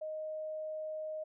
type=tone; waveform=sine; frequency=622.3 Hz; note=D#5; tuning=in tune; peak=-37 dBFS; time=0.01-1.24 s; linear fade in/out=10 ms; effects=none